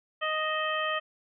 harmonic tone with a mistuned harmonic, 622.3 Hz, D#5, in tune, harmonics 1 / 2 / 3 / 4 / 5, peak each -33 / -31 / -33 / -37 / -36 dBFS, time 0.21-1 s, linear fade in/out 20 ms, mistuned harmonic 4, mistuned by +67 cents, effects none

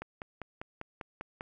click train, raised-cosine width 0.5 ms, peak -24 dBFS, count 8, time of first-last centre 0.02-1.409 s, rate 5.04 Hz, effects none

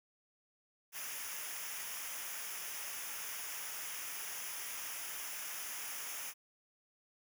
white noise with comb filter, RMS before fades -43 dBFS, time 0.92-6.34 s, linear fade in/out 50 ms, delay 0.24 ms, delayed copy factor -0.75, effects none

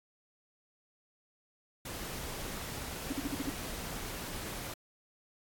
pink noise, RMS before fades -41 dBFS, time 1.85-4.74 s, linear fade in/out 5 ms
sine tone bursts, 277.2 Hz, C#4, in tune, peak -31 dBFS, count 6, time 3.1-3.498 s, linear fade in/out 5 ms, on 28 ms, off 46 ms
effects AAC 64 kbps

